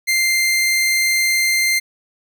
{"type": "tone", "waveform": "sawtooth", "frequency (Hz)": 2093, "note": "C7", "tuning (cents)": 0, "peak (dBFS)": -11, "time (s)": [0.07, 1.8], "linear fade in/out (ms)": 20, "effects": []}